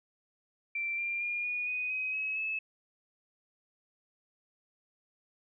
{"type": "tone with pitch steps", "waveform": "sine", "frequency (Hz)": [2349, 2383, 2418, 2453, 2489, 2525, 2562, 2599], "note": ["D7", "D7", "D7", "D#7", "D#7", "D#7", "E7", "E7"], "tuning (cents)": [0, 25, 50, -25, 0, 25, -50, -25], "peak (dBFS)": -31, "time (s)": [0.75, 2.59], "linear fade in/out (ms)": 5, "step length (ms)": 230, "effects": []}